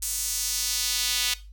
sawtooth tone with high-pass filter sweep, 246.9 Hz, B3, in tune, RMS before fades -27 dBFS, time 0.02-1.34 s, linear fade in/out 5 ms, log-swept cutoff 7800 to 3300 Hz, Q 1.4, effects noise-tail reverb RT60 0.3 s tail -17 dB re dry + added 50 Hz sine -42 dBFS peak until 1.52 s

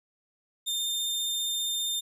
sawtooth tone with vibrato, 3615 Hz, A7, 46 cents sharp, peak -25 dBFS, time 0.66-2.01 s, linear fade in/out 20 ms, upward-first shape sine, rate 15 Hz, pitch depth 10 cents each way, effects none

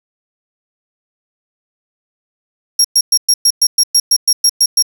30% pulse tone bursts, 5588 Hz, F8, in tune, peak -3 dBFS, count 13, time 2.79-4.825 s, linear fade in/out 5 ms, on 55 ms, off 110 ms, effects none

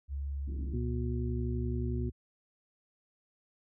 sine tone with vibrato, 69.3 Hz, C#2, in tune, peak -33 dBFS, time 0.08-2.12 s, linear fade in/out 50 ms, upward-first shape triangle, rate 1.3 Hz, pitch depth 19 cents each way
white low-pass noise, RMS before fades -45 dBFS, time 0.47-0.78 s, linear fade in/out 5 ms, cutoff 330 Hz, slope 48 dB/octave
harmonic tone, 120.7 Hz, B2, 39 cents flat, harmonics 1 / 2 / 3, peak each -35 / -38 / -40 dBFS, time 0.73-2.1 s, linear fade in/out 10 ms
effects none

